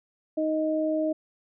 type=tone pair together; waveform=sine; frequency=312.3 / 624.6 Hz; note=D#4 / D#5; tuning=+7 / +7 cents; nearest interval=octave; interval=1200 cents; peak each=-26 dBFS; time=0.37-1.13 s; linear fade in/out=10 ms; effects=none